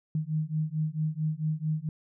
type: beating tone pair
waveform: sine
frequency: 153.3 / 157.8 Hz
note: D#3 / D#3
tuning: -25 / +25 cents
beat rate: 4.5 Hz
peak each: -30 dBFS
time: 0.15-1.89 s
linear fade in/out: 2 ms
effects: none